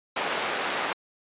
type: band-pass noise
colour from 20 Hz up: pink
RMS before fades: -29 dBFS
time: 0.16-0.93 s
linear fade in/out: 5 ms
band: 500 to 3200 Hz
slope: 12 dB/octave
effects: resampled to 8000 Hz